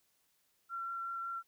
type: tone with vibrato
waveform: sine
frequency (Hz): 1363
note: F6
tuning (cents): -43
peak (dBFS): -37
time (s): 0.69-1.43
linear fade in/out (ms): 50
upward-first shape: triangle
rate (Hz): 5.4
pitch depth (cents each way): 11
effects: white hiss -75 dBFS RMS until 1.47 s